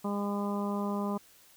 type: harmonic tone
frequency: 202.9 Hz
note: G#3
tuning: 40 cents flat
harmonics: 1 / 2 / 3 / 4 / 5 / 6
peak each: -31 / -38 / -40 / -42 / -39 / -44 dBFS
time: 0.04-1.18 s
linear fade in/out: 10 ms
effects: white hiss -59 dBFS RMS until 1.56 s